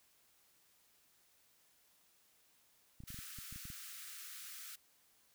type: clicks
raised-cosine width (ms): 5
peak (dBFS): -39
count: 10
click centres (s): 3.004 / 3.037 / 3.104 / 3.144 / 3.189 / 3.387 / 3.526 / 3.56 / 3.654 / 3.702
type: high-pass noise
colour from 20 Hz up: white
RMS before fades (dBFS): -50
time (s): 3.07-4.76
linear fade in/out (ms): 10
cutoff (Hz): 1200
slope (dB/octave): 96
effects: white hiss -71 dBFS RMS until 5.34 s